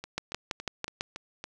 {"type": "two click trains", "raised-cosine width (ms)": 0.2, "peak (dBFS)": [-21, -13], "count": [6, 6], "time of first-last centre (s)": [[0.04, 1.441], [0.18, 1.009]], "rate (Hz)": [3.57, 6.03], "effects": []}